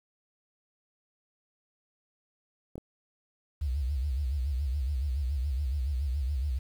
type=clicks; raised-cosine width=2 ms; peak=-27 dBFS; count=2; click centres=2.756 / 2.78 s
type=tone with vibrato; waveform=sine; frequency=68 Hz; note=C#2; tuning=33 cents flat; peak=-27 dBFS; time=3.61-6.59 s; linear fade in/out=10 ms; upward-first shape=sine; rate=7.1 Hz; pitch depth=180 cents each way
effects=9-bit